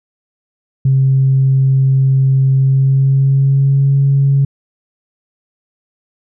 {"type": "tone with pitch glide", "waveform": "sine", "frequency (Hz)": [133.9, 138.3], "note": ["C3", "C#3"], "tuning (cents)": [40, -4], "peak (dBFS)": -7, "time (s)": [0.85, 4.45], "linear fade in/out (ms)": 5, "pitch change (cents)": 56, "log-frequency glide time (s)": [2.56, 3.96], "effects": ["tanh soft clip ceiling -3 dBFS"]}